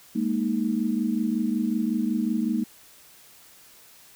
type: chord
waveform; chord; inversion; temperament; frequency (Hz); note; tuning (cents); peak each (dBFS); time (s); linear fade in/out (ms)
sine; Ab suspended second; none; equal; 207.7 / 233.1 / 311.1; Ab3 / Bb3 / Eb4; 0 / 0 / 0; -27 / -25 / -29; 0.15-2.64; 10
effects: white hiss -52 dBFS RMS until 4.15 s

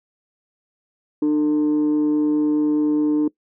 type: tone pair together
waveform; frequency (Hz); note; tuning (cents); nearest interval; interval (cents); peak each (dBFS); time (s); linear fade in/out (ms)
sine; 300.8 / 450.7; D4 / A4; +42 / +42; perfect fifth; 700; -14 / -25; 1.22-3.28; 5
effects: noise-tail reverb RT60 0.1 s tail -22 dB re dry + tanh soft clip ceiling -13 dBFS

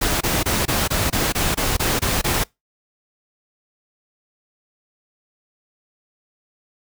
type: noise bursts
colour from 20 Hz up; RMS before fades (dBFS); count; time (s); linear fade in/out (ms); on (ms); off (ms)
pink; -20; 11; 0.01-2.44; 10; 200; 23
effects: noise-tail reverb RT60 0.2 s tail -25 dB re dry

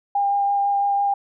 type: tone with vibrato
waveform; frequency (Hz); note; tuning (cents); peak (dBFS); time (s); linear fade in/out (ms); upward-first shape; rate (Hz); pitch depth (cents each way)
sine; 803; G5; +41; -17; 0.15-1.14; 5; sine; 6; 10
effects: none

